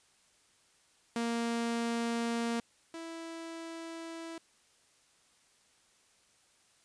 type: tone pair in turn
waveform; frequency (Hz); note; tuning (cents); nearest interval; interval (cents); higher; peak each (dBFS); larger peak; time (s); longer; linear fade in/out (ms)
sawtooth; 233.1 / 329.7; A#3 / E4; 0 / 0; tritone; 600; second; -27 / -37; first; 1.16-2.6 / 2.94-4.38; neither; 2
effects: white hiss -67 dBFS RMS until 6.84 s + resampled to 22050 Hz